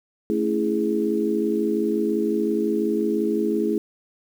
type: chord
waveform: sine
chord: A major seventh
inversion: none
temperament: equal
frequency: 220 / 277.2 / 329.6 / 415.3 Hz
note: A3 / C#4 / E4 / G#4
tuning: 0 / 0 / 0 / 0 cents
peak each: -25 / -30 / -24 / -24 dBFS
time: 0.3-3.78 s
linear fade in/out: 0 ms
effects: 8-bit